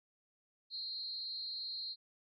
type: tone with amplitude modulation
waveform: sine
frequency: 4186 Hz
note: C8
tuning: in tune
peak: -36 dBFS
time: 0.7-1.96 s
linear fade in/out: 50 ms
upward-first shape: sine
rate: 295 Hz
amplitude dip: 75%
effects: none